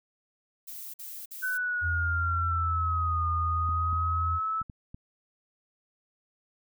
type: noise bursts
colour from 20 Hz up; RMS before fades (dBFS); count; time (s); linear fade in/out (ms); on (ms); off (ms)
violet; -41; 3; 0.67-1.578; 10; 270; 49
type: linear two-way sweep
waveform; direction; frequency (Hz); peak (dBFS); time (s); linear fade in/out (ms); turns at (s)
sine; down then up; 1513 to 1220 to 1311; -27; 1.42-4.63; 20; 3.28
type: tone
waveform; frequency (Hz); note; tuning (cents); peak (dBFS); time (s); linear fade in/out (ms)
sine; 84; E2; +33; -28; 1.81-4.4; 50
type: clicks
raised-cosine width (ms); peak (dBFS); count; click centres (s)
5; -30; 5; 3.691 / 3.93 / 4.616 / 4.698 / 4.945
effects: none